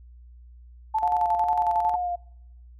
sine tone with tremolo, 875 Hz, A5, 10 cents flat, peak -20 dBFS, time 0.94-1.96 s, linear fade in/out 10 ms, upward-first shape square, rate 11 Hz, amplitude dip 55%
sine tone with vibrato, 709 Hz, F5, 26 cents sharp, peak -25 dBFS, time 1.02-2.16 s, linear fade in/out 10 ms, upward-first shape sine, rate 2.4 Hz, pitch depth 26 cents each way
effects noise-tail reverb RT60 0.8 s tail -26 dB re dry + added 60 Hz sine -45 dBFS peak until 2.79 s

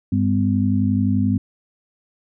sine tone cluster, 99.3 / 201.7 / 253.2 Hz, G2 / G3 / B3, +23 / +50 / +43 cents, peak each -20 dBFS, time 0.12-1.38 s, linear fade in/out 5 ms, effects none

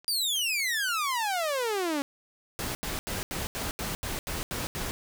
clicks, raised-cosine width 0.2 ms, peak -32 dBFS, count 11, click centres 0.045 / 0.085 / 0.361 / 0.393 / 0.596 / 0.746 / 0.888 / 1.433 / 1.624 / 1.704 / 1.967 s
sawtooth exponential sweep, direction down, 4845 to 272.7 Hz, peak -23 dBFS, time 0.08-2.02 s, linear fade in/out 0 ms
pink noise bursts, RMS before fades -33 dBFS, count 10, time 2.59-4.91 s, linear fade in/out 0 ms, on 160 ms, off 80 ms
effects none

